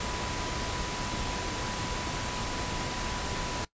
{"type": "tone in noise", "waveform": "sine", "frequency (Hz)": 987.8, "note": "B5", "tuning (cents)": 0, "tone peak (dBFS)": -41, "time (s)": [0, 3.65], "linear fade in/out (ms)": 5, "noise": "pink", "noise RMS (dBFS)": -33, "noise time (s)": [0, 3.65], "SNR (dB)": -11, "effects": ["noise-tail reverb RT60 0.1 s tail -19 dB re dry", "resampled to 16000 Hz"]}